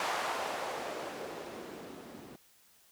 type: noise with low-pass filter sweep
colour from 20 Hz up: violet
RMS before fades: -39 dBFS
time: 0-2.36 s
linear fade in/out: 2 ms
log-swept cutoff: 930 to 240 Hz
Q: 1.5
effects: white hiss -64 dBFS RMS until 2.91 s